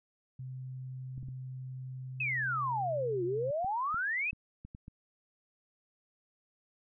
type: tone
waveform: sine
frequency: 129.4 Hz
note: C3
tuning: 19 cents flat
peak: -39 dBFS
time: 0.39-3.51 s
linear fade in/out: 5 ms
type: clicks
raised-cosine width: 5 ms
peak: -34 dBFS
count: 9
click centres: 1.179 / 1.23 / 1.286 / 3.646 / 3.944 / 4.331 / 4.65 / 4.749 / 4.881 s
type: exponential two-way sweep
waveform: sine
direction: down then up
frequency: 2637 to 340.3 to 2637 Hz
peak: -30 dBFS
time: 2.2-4.31 s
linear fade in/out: 5 ms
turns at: 3.24 s
effects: none